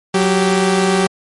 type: tone pair together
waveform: sawtooth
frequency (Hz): 185.62 / 390.6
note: F#3 / G4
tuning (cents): +6 / -6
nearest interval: octave + minor second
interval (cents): 1288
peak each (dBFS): -11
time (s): 0.14-1.07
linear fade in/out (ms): 5
effects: MP3 48 kbps